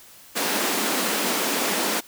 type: high-pass noise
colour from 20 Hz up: pink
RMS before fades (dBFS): -24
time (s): 0.35-2.01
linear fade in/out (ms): 20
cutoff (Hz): 200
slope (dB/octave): 48
effects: white hiss -48 dBFS RMS until 2.07 s